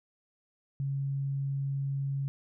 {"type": "tone", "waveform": "sine", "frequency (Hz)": 138, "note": "C#3", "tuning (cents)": -7, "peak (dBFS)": -29, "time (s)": [0.8, 2.28], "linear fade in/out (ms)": 0, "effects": []}